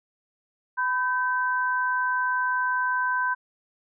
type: tone pair together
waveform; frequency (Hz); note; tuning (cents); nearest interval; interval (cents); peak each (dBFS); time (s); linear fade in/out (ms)
sine; 1000 / 1545.1; B5 / G6; +21 / -25; minor sixth; 754; -25; 0.77-3.35; 20
effects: none